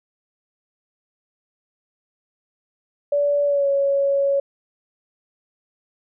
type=tone with pitch glide; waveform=sine; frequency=576 to 556.7 Hz; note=D5 to C#5; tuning=-34 to +7 cents; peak=-16 dBFS; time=3.12-4.4 s; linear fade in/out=5 ms; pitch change=-59 cents; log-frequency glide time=3.45-3.68 s; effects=none